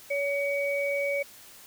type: tone pair together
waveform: sine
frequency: 565 / 2260 Hz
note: C#5 / C#7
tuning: +33 / +33 cents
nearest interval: 2 octaves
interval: 2400 cents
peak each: -27 / -30 dBFS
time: 0.1-1.23 s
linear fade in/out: 10 ms
effects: white hiss -50 dBFS RMS until 1.66 s